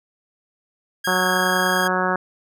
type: tone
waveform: sawtooth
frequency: 1627 Hz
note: G#6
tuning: 36 cents flat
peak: -19 dBFS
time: 1.04-1.88 s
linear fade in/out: 10 ms
type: harmonic tone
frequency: 184.1 Hz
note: F#3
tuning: 8 cents flat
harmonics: 1 / 2 / 3 / 4 / 5 / 6 / 7 / 8 / 9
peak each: -27 / -27 / -27 / -27 / -27 / -27 / -27 / -27 / -27 dBFS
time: 1.07-2.16 s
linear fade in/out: 2 ms
effects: none